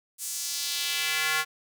square tone with high-pass filter sweep, 155.56 Hz, D#3, in tune, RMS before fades -29 dBFS, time 0.18-1.45 s, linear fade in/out 50 ms, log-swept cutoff 8500 to 1400 Hz, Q 1.5, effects none

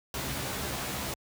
pink noise with comb filter, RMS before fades -34 dBFS, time 0.14-1.14 s, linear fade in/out 2 ms, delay 15 ms, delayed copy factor +0.7, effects high-pass 60 Hz 12 dB/octave

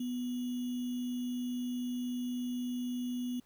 sine tone with sample-and-hold, 246.9 Hz, B3, in tune, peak -33 dBFS, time 0-3.4 s, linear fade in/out 5 ms, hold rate 3150 Hz, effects pink hiss -69 dBFS RMS until 3.45 s

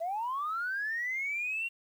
sine linear sweep, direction up, 640 to 2770 Hz, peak -30 dBFS, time 0-1.69 s, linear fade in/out 20 ms, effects tanh soft clip ceiling -26 dBFS + 10-bit

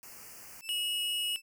white band-stop noise, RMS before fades -49 dBFS, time 0.03-0.61 s, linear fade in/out 0 ms, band 2900 to 4600 Hz, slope 96 dB/octave
sawtooth tone with vibrato, 2637 Hz, E7, in tune, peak -39 dBFS, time 0.61-1.42 s, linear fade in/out 50 ms, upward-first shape triangle, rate 4.2 Hz, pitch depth 10 cents each way
square tone, 2903 Hz, F#7, 34 cents flat, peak -31 dBFS, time 0.69-1.36 s, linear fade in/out 0 ms
effects none

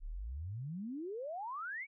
sine exponential sweep, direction up, 30.87 to 2334 Hz, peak -39 dBFS, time 0-1.87 s, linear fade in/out 50 ms, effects none

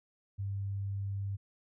sine tone, 99 Hz, G2, 18 cents sharp, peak -33 dBFS, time 0.38-1.37 s, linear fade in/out 20 ms, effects none

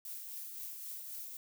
violet noise with tremolo, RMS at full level -43 dBFS, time 0.05-1.37 s, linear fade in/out 2 ms, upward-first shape triangle, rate 3.8 Hz, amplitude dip 40%, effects none

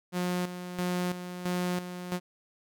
sawtooth tone with tremolo, 179.2 Hz, F3, 45 cents sharp, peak -24 dBFS, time 0.12-2.2 s, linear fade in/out 50 ms, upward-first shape square, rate 1.5 Hz, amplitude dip 65%, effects none

